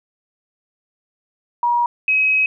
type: tone pair in turn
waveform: sine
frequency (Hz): 956 / 2545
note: A#5 / D#7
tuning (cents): +43 / +39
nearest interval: octave + perfect fourth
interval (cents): 1696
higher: second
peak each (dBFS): -14 / -13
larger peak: second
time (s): 1.63-1.86 / 2.08-2.46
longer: second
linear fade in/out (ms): 2
effects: none